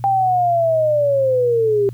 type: linear sweep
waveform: sine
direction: down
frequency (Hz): 795 to 392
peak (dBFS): -13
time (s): 0.04-1.89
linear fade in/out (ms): 0
effects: added 120 Hz sine -29 dBFS peak until 1.93 s + white hiss -56 dBFS RMS until 1.93 s